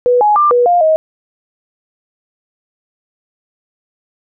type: tone with pitch steps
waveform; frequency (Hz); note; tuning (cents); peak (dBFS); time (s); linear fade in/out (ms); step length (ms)
sine; 491.7 / 838 / 1189 / 486.7 / 703 / 631; B4 / G#5 / D6 / B4 / F5 / D#5; -8 / +15 / +21 / -25 / +11 / +24; -7; 0.06-0.96; 0; 150
effects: none